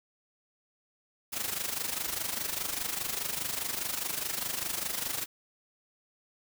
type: noise with amplitude modulation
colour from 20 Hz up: white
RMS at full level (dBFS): -31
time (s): 1.32-5.26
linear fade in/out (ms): 20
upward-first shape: sine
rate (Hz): 24.9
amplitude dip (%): 70
effects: none

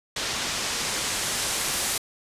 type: noise with low-pass filter sweep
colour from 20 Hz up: white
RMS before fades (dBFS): -28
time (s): 0.16-1.98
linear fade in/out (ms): 5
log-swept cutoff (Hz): 5600 to 11000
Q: 0.81
effects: resampled to 32000 Hz

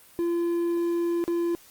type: tone with dropouts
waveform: triangle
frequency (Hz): 342.2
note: F4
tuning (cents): -35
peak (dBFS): -21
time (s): 0.19-1.55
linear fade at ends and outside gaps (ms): 0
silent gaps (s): 1.24-1.279
effects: white hiss -53 dBFS RMS until 1.7 s + Opus 32 kbps

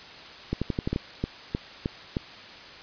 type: two click trains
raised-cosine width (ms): 3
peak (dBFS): -13 / -13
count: 6 / 5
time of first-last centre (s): 0.53-0.961 / 0.93-2.168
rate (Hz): 11.6 / 3.23
effects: white hiss -44 dBFS RMS until 2.82 s + resampled to 11025 Hz

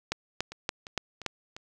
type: two click trains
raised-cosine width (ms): 0.2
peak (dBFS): -11 / -24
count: 5 / 4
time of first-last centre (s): 0.12-1.263 / 0.52-1.565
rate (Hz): 3.5 / 2.87
effects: none

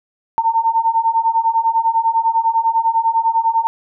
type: beating tone pair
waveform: sine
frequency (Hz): 901 / 911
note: A5 / A#5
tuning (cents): +41 / -40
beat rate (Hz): 10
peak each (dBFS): -17 / -15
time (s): 0.38-3.67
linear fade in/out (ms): 0
effects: none

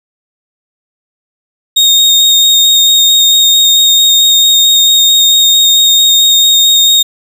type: tone with vibrato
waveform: 35% pulse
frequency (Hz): 3708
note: A#7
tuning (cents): -10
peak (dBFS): -3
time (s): 1.76-7.03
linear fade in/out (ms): 10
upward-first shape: square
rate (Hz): 4.5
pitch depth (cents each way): 9
effects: none

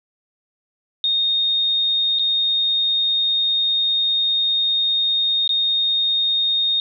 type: tone with dropouts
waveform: sine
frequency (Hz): 3695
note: A#7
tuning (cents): -16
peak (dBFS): -16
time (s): 1.04-6.8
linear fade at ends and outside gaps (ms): 1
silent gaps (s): 2.188-2.194 / 5.477-5.492
effects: none

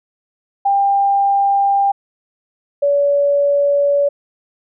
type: tone pair in turn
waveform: sine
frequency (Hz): 796 / 569.8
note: G5 / C#5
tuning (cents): +26 / +48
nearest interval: tritone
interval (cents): 578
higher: first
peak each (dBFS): -11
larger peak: neither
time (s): 0.65-1.92 / 2.82-4.09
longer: neither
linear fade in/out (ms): 10
effects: none

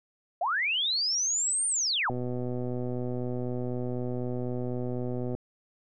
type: linear two-way sweep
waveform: sine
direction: up then down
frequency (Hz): 622.3 to 9040 to 622.3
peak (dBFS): -25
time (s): 0.41-2.1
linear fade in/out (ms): 5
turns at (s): 1.67
type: click train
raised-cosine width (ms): 2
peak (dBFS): -21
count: 404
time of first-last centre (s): 2.1-5.35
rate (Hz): 124
effects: none

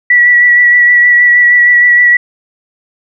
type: tone with vibrato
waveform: sine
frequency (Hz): 1945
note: B6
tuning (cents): -27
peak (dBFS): -3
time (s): 0.1-2.17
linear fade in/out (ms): 5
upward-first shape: sine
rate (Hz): 6.4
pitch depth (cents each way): 18
effects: none

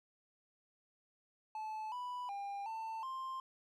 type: tone with pitch steps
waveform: triangle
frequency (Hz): 868 / 988 / 801 / 892 / 1050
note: A5 / B5 / G5 / A5 / C6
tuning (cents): -24 / 0 / +37 / +23 / +6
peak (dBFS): -38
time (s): 1.55-3.4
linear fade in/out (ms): 2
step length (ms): 370
effects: none

